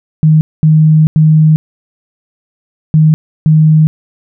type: tone bursts at uneven times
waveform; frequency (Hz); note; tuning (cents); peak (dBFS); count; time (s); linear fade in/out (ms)
sine; 155.9; D#3; +4; -3; 5; 0.23-0.41 / 0.63-1.07 / 1.16-1.56 / 2.94-3.14 / 3.46-3.87; 0
effects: none